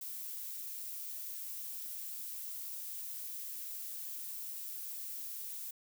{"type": "noise", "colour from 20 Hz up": "violet", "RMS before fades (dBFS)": -43, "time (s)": [0.01, 5.71], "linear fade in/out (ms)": 5, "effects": []}